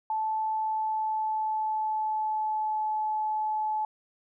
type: tone with pitch glide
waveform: sine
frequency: 873 to 861 Hz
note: A5 to A5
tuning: -14 to -38 cents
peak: -26 dBFS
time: 0.1-3.85 s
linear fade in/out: 2 ms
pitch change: -24 cents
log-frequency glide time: 0.46-2.91 s
effects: none